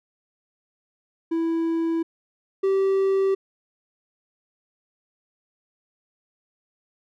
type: tone pair in turn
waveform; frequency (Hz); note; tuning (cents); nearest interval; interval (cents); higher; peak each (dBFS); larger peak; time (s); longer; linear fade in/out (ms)
triangle; 329.6 / 387.5; E4 / G4; 0 / -20; minor third; 280; second; -19 / -16; second; 1.31-2.03 / 2.63-3.35; neither; 10
effects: none